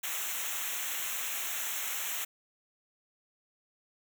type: noise with comb filter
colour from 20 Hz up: white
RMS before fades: -35 dBFS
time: 0.03-2.25 s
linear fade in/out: 10 ms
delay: 0.21 ms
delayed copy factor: -0.95
effects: none